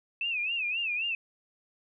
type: tone with vibrato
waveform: sine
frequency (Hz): 2600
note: E7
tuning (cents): -24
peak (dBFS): -28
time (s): 0.21-1.15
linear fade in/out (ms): 2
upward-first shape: sine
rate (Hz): 3.8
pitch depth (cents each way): 140
effects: none